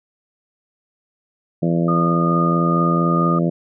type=harmonic tone; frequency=84.4 Hz; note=E2; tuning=41 cents sharp; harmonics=2 / 3 / 4 / 5 / 6 / 7 / 8; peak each=-17 / -24 / -23 / -31 / -29 / -27 / -32 dBFS; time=1.62-3.5 s; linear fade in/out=10 ms
type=tone with tremolo; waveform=sine; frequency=1225 Hz; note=D#6; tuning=27 cents flat; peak=-18 dBFS; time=1.88-3.39 s; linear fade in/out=5 ms; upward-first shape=triangle; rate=2.4 Hz; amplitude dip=30%
effects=none